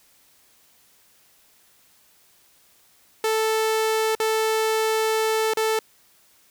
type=tone with dropouts; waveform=sawtooth; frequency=440 Hz; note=A4; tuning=in tune; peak=-16 dBFS; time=3.24-5.79 s; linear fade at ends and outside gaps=2 ms; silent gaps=4.151-4.2 / 5.536-5.571 s; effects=white hiss -58 dBFS RMS until 6.5 s